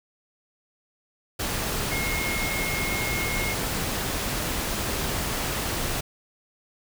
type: tone in noise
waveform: sine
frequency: 2155 Hz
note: C#7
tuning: 49 cents flat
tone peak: -29 dBFS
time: 1.91-3.54 s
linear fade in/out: 10 ms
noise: pink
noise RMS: -28 dBFS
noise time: 1.39-6.01 s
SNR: -4 dB
effects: none